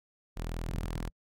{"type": "tone", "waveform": "sawtooth", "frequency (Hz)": 41.2, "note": "E1", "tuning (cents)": 0, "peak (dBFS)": -30, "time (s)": [0.36, 1.1], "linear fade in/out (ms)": 20}
{"type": "clicks", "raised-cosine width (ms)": 5, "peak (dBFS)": -25, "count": 6, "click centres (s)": [0.693, 0.748, 0.783, 0.842, 0.96, 1.006]}
{"effects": ["AAC 48 kbps"]}